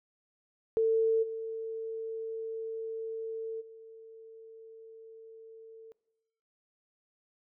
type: tone with level steps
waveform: sine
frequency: 447.8 Hz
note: A4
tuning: 30 cents sharp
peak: -23 / -34 / -47 dBFS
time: 0.77-5.92 s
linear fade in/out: 0 ms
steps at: 1.22 / 3.6 s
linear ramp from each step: 20 ms
effects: noise-tail reverb RT60 0.9 s tail -21 dB re dry